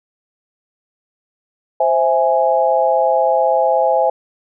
sine chord, C augmented, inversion none, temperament equal, 523.3 / 659.3 / 830.6 Hz, C5 / E5 / G#5, 0 / 0 / 0 cents, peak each -16 dBFS, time 1.8-4.1 s, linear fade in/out 5 ms, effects none

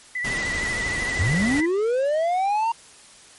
sine tone with vibrato, 1975.5 Hz, B6, in tune, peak -24 dBFS, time 0.15-1.66 s, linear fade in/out 5 ms, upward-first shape triangle, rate 13 Hz, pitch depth 47 cents each way
pink noise, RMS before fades -30 dBFS, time 0.24-1.61 s, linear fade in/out 10 ms
triangle linear sweep, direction up, 75.3 to 934 Hz, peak -17 dBFS, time 1.19-2.72 s, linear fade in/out 5 ms
effects white hiss -48 dBFS RMS until 3.38 s + MP3 48 kbps

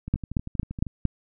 two click trains, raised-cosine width 5 ms, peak -9 / -21 dBFS, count 5 / 11, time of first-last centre 0.14-1.053 / 0.08-0.867 s, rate 4.38 / 12.7 Hz, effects none

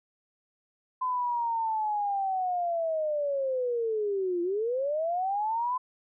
sine linear two-way sweep, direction down then up, 1023 to 341.1 to 1023 Hz, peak -26 dBFS, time 1.01-5.78 s, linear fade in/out 10 ms, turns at 4.42 s, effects none

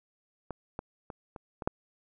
clicks, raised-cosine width 1 ms, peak -22 / -21 / -26 / -28 / -24 / -12 dBFS, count 6, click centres 0.507 / 0.791 / 1.102 / 1.362 / 1.622 / 1.675 s, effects none

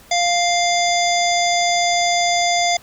harmonic tone, 698.5 Hz, F5, in tune, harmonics 1 / 3 / 5 / 7 / 9 / 10, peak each -17 / -22 / -24 / -25 / -27 / -27 dBFS, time 0.11-2.77 s, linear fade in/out 5 ms, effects pink hiss -46 dBFS RMS until 2.82 s

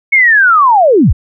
sine linear sweep, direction down, 2217 to 32.65 Hz, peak -4 dBFS, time 0.12-1.13 s, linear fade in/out 10 ms, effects none

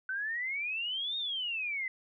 sine exponential two-way sweep, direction up then down, 1505 to 3729 to 2013 Hz, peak -32 dBFS, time 0.09-1.88 s, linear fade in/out 2 ms, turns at 1.17 s, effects none

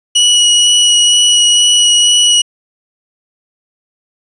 sawtooth tone with vibrato, 2924 Hz, F#7, 21 cents flat, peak -3 dBFS, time 0.15-2.42 s, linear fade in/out 10 ms, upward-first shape sine, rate 2.1 Hz, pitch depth 9 cents each way, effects resampled to 22050 Hz

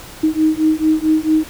sine beating tone pair, 311.1 / 315.6 Hz, D#4 / D#4, 0 / +25 cents, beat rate 4.5 Hz, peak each -15 dBFS, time 0.23-1.44 s, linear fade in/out 10 ms, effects pink hiss -36 dBFS RMS until 1.49 s

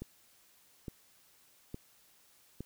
click train, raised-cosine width 3 ms, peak -27 dBFS, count 4, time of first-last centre 0.02-2.606 s, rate 1.16 Hz, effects white hiss -65 dBFS RMS until 2.65 s

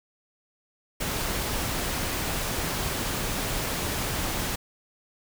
pink noise, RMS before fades -29 dBFS, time 1-4.56 s, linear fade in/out 10 ms, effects none

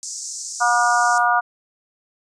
white band-pass noise, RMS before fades -31 dBFS, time 0.03-1.18 s, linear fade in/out 0 ms, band 5300 to 8000 Hz, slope 48 dB/octave
harmonic tone, 240 Hz, B3, 49 cents flat, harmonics 3 / 4 / 5 / 6, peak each -19 / -21 / -20 / -20 dBFS, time 0.6-1.41 s, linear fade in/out 20 ms
violet noise with exponential decay, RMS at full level -33 dBFS, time 1.17-1.35 s, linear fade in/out 0 ms, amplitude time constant 39 ms
effects resampled to 22050 Hz

